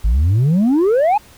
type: exponential sweep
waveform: sine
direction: up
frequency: 49 to 876 Hz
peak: -8 dBFS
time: 0.04-1.18 s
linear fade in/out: 10 ms
effects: tanh soft clip ceiling -10 dBFS + pink hiss -45 dBFS RMS until 1.37 s